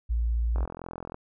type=tone; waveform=sine; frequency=57.7 Hz; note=A#1; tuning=17 cents flat; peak=-23 dBFS; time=0.09-0.66 s; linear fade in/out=20 ms
type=click train; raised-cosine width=1 ms; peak=-23 dBFS; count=26; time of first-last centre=0.56-1.144 s; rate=42.8 Hz
effects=none